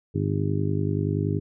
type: harmonic tone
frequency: 50.5 Hz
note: G#1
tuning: 48 cents flat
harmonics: 2 / 3 / 4 / 5 / 6 / 7 / 8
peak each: -26 / -27 / -35 / -33 / -31 / -37 / -32 dBFS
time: 0.14-1.4 s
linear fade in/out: 20 ms
effects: none